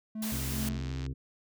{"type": "tone with tremolo", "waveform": "triangle", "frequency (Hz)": 217.6, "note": "A3", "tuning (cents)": -19, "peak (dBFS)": -30, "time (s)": [0.15, 0.9], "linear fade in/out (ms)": 5, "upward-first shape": "sine", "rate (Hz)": 2.5, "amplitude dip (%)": 85}
{"type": "noise", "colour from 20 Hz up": "white", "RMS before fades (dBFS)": -38, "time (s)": [0.22, 0.69], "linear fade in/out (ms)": 5}
{"type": "harmonic tone", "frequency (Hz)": 66.1, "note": "C2", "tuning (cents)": 18, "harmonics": [1, 2, 4, 5, 6, 7], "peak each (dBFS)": [-36, -36, -43, -51, -52, -57], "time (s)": [0.31, 1.14], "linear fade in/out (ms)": 20}
{"type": "click train", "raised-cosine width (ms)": 0.2, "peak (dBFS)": -28, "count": 39, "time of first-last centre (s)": [0.63, 1.064], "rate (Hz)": 87.5}
{"effects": []}